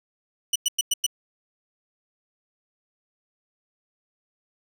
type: tone bursts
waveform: 20% pulse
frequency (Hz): 2960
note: F#7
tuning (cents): 0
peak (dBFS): -14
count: 5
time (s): 0.53-1.065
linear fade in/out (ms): 5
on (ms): 27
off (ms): 100
effects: none